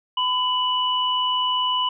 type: tone pair together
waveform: sine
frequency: 1007.4 / 2960 Hz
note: B5 / F#7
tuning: +34 / 0 cents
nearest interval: octave + perfect fifth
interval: 1866 cents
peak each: -22 dBFS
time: 0.17-1.89 s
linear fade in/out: 5 ms
effects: none